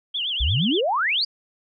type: tone with vibrato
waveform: sine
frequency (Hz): 3136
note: G7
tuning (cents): 0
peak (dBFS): -23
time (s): 0.14-0.81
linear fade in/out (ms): 10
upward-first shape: triangle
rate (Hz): 8.6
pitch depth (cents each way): 230
type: exponential sweep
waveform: sine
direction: up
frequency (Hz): 53.7 to 4968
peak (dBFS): -19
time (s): 0.4-1.25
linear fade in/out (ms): 10
effects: none